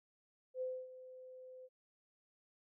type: tone with ADSR envelope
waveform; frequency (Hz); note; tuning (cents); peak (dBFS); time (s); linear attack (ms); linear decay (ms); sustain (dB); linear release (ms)
sine; 512; C5; -38; -36; 0.54-1.69; 73; 260; -15; 41
effects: none